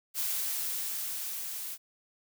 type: noise with level ramp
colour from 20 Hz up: blue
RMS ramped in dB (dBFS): -31 to -39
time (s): 0.14-1.78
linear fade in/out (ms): 50
effects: none